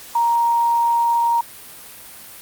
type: tone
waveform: sine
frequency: 936 Hz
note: A#5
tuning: 7 cents sharp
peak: -14 dBFS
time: 0.15-1.41 s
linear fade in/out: 5 ms
effects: white hiss -39 dBFS RMS until 2.41 s + Opus 48 kbps